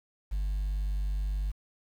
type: tone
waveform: sine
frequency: 49.28 Hz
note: G1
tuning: 10 cents sharp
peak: -25 dBFS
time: 0.31-1.52 s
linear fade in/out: 20 ms
effects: tanh soft clip ceiling -27 dBFS + 9-bit